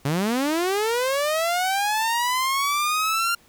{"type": "linear sweep", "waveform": "sawtooth", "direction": "up", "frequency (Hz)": [132.5, 1396.9], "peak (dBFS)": -17, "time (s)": [0.05, 3.35], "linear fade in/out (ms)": 5, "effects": ["pink hiss -56 dBFS RMS until 3.48 s"]}